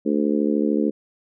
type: harmonic tone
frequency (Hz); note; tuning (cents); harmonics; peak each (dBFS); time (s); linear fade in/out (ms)
73.42; D2; 0; 3 / 4 / 5 / 6 / 7; -22 / -22 / -26 / -26 / -30; 0.05-0.91; 20
effects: none

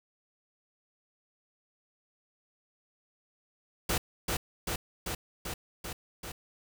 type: noise with echo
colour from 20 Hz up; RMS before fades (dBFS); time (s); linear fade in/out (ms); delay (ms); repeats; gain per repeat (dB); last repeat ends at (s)
pink; -29; 3.89-3.98; 5; 390; 6; -2; 6.32
effects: none

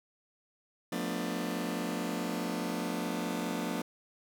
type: chord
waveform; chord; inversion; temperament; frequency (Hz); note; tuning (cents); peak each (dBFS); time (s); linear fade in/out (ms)
sawtooth; B half-diminished seventh; second; just; 177.8 / 222.2 / 246.9 / 296.3; F3 / A3 / B3 / D4; +31 / +17 / 0 / +15; -34; 0.92-3.82; 5
effects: none

